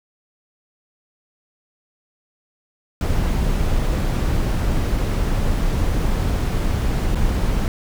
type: noise with dropouts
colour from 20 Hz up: brown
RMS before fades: -19 dBFS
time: 3.01-7.68 s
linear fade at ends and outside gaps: 1 ms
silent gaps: 7.148-7.155 s
effects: none